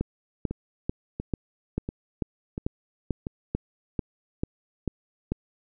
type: two click trains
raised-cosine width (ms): 3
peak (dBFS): -13 / -18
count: 13 / 5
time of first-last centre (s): 0.01-5.32 / 0.51-3.269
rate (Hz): 2.26 / 1.45
effects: none